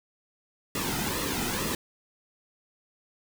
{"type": "noise with flanger", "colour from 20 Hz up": "pink", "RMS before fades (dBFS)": -30, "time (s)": [0.75, 1.75], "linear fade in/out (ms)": 2, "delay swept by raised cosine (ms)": [1.3, 1.81], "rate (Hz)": 2.2, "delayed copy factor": -0.65, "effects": []}